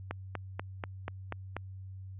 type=click train; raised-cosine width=0.5 ms; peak=-20 dBFS; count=7; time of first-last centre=0.11-1.566 s; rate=4.12 Hz; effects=added 95 Hz sine -42 dBFS peak until 2.19 s + resampled to 8000 Hz